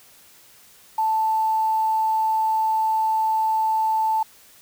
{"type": "tone with quantisation", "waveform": "sine", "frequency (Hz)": 880, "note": "A5", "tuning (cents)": 0, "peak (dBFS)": -18, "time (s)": [0.98, 4.23], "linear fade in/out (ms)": 5, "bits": 7, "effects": ["white hiss -51 dBFS RMS until 4.61 s"]}